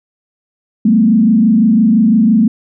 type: tone with frequency modulation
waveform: sine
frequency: 220 Hz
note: A3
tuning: in tune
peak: -6 dBFS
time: 0.85-2.48 s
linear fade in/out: 5 ms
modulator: 25.9 Hz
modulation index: 0.97
effects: none